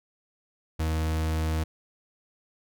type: tone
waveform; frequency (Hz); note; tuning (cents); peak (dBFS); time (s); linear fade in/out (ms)
40% pulse; 79.3; D#2; +33; -24; 0.79-1.64; 10
effects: none